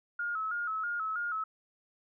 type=tone with vibrato; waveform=sine; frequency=1356 Hz; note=E6; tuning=49 cents sharp; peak=-31 dBFS; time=0.19-1.44 s; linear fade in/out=5 ms; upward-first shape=square; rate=3.1 Hz; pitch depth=80 cents each way; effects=none